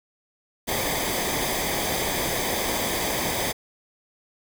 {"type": "noise with comb filter", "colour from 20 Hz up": "pink", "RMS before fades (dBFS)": -26, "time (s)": [0.67, 3.53], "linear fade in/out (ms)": 20, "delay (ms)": 0.72, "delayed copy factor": -0.65, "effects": []}